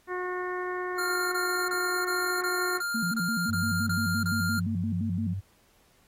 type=harmonic tone; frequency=362.9 Hz; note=F#4; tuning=34 cents flat; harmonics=1 / 2 / 3 / 4 / 5 / 6; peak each=-32 / -40 / -36 / -41 / -38 / -49 dBFS; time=0.07-2.82 s; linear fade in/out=50 ms
type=tone bursts; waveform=square; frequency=1400 Hz; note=F6; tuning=4 cents sharp; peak=-29 dBFS; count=10; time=0.98-4.596 s; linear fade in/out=5 ms; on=340 ms; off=24 ms
type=tone with vibrato; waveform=sine; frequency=198.8 Hz; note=G3; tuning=25 cents sharp; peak=-28 dBFS; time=2.94-5.34 s; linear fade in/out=10 ms; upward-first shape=square; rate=5.8 Hz; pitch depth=220 cents each way
type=tone with pitch glide; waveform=sine; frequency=97.5 to 96.94 Hz; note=G2 to G2; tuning=-9 to -19 cents; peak=-30 dBFS; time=3.48-5.41 s; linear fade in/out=20 ms; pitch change=-10 cents; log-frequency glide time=3.96-4.52 s
effects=pink hiss -64 dBFS RMS until 6.07 s + AAC 48 kbps